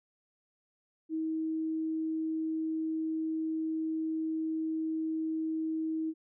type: tone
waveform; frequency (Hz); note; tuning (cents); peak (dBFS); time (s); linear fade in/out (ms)
sine; 318.6; D#4; +41; -30; 1.09-6.14; 50
effects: none